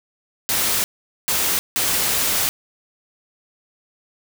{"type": "noise bursts at uneven times", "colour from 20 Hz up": "white", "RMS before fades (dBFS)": -20, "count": 3, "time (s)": [[0.49, 0.84], [1.28, 1.59], [1.76, 2.49]], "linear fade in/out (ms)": 0, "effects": []}